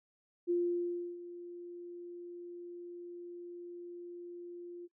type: tone with ADSR envelope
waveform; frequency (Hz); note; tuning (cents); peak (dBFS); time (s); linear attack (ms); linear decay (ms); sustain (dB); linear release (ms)
sine; 349.2; F4; 0; -27; 0.47-4.88; 32; 670; -16; 32
effects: noise-tail reverb RT60 0.1 s tail -19 dB re dry